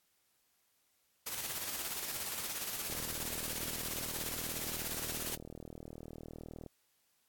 white noise with tremolo, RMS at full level -38 dBFS, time 1.26-5.36 s, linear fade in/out 10 ms, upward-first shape square, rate 17 Hz, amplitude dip 35%
click train, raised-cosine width 2 ms, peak -33 dBFS, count 150, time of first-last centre 2.9-6.663 s, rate 39.6 Hz
effects white hiss -75 dBFS RMS until 7.28 s + AAC 64 kbps

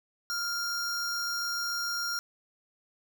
square tone pair together, 1396.9 / 5588 Hz, F6 / F8, 0 / 0 cents, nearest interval 2 octaves, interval 2400 cents, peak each -33 / -34 dBFS, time 0.3-2.19 s, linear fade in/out 0 ms, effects none

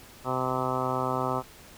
harmonic tone, 128.8 Hz, C3, 27 cents flat, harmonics 1 / 2 / 3 / 4 / 5 / 6 / 7 / 8 / 9 / 10, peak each -35 / -35 / -35 / -35 / -35 / -35 / -35 / -35 / -35 / -35 dBFS, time 0.24-1.43 s, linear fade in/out 50 ms, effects pink hiss -50 dBFS RMS until 1.77 s

